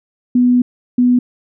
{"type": "tone bursts at uneven times", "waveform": "sine", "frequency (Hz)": 246.9, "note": "B3", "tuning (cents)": 0, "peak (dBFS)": -8, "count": 2, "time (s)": [[0.35, 0.62], [0.98, 1.19]], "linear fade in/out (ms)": 5, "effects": []}